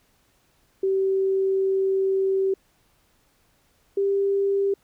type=tone pair in turn; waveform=sine; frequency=385.1 / 395.9 Hz; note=G4 / G4; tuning=-31 / +17 cents; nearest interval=unison; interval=48 cents; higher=second; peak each=-19 dBFS; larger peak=neither; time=0.83-2.54 / 3.97-4.74 s; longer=first; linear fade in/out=5 ms; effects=pink hiss -64 dBFS RMS until 4.83 s